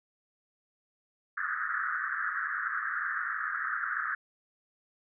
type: band-pass noise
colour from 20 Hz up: white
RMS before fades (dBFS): -33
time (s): 1.37-4.15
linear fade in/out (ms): 5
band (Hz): 1200 to 1800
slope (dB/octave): 96
effects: none